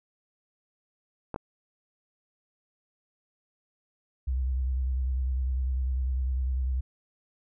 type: clicks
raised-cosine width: 1 ms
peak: -19 dBFS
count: 2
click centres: 1.343 / 1.361 s
type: tone with vibrato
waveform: sine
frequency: 64.4 Hz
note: C2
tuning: 27 cents flat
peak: -25 dBFS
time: 4.27-6.81 s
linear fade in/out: 10 ms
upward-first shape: square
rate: 10 Hz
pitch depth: 42 cents each way
effects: none